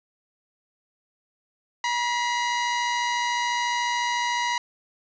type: tone pair together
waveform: sawtooth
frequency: 961 / 2036 Hz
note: B5 / C7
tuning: -48 / -48 cents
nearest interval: octave + minor second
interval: 1300 cents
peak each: -20 / -27 dBFS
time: 1.84-4.58 s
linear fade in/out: 2 ms
effects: resampled to 16000 Hz + 8-bit